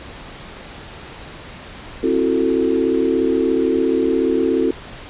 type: chord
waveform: sine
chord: F# half-diminished seventh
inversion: second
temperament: just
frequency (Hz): 266.4 / 333 / 370 / 444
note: C4 / E4 / F#4 / A4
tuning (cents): +31 / +18 / 0 / +16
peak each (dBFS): -20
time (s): 2.03-4.71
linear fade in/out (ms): 5
effects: pink hiss -36 dBFS RMS until 5.09 s + resampled to 8000 Hz